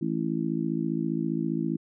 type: harmonic tone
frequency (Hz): 55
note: A1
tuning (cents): 0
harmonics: 3 / 4 / 5 / 6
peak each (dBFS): -31 / -31 / -31 / -31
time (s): 0.01-1.77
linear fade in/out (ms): 10
effects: none